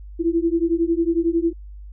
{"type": "beating tone pair", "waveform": "sine", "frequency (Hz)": [329.6, 340.6], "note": ["E4", "F4"], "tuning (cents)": [0, -43], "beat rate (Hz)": 11, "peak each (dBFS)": -20, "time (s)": [0.19, 1.53], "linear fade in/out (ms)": 20, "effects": ["added 50 Hz sine -35 dBFS peak until 1.92 s"]}